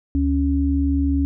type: tone pair together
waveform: sine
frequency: 73.42 / 277.2 Hz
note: D2 / C#4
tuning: 0 / 0 cents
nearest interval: octave + major seventh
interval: 2300 cents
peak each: -19 dBFS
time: 0.15-1.25 s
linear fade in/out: 0 ms
effects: none